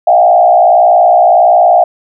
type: tone with frequency modulation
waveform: sine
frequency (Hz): 707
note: F5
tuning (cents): +21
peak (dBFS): -3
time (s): 0.07-1.84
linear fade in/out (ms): 5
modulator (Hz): 61.5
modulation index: 1.2
effects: none